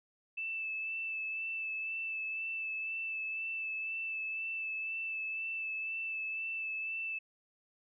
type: tone with vibrato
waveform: sine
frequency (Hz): 2637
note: E7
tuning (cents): 0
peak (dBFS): -35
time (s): 0.37-7.19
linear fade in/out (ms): 10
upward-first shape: sine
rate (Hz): 2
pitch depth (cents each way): 19
effects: none